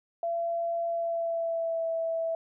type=tone with pitch glide; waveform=sine; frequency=677 to 657.7 Hz; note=E5 to E5; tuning=+46 to -4 cents; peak=-27 dBFS; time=0.23-2.35 s; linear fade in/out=2 ms; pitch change=-50 cents; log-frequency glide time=0.87-1.87 s; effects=none